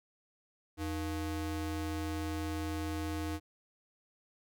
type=ring-modulated tone; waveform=square; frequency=196.7 Hz; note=G3; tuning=6 cents sharp; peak=-32 dBFS; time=0.77-3.4 s; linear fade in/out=50 ms; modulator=113 Hz; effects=none